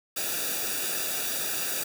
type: noise with comb filter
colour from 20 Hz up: white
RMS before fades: -30 dBFS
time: 0.16-1.84 s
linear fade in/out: 10 ms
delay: 0.95 ms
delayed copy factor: -0.75
effects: none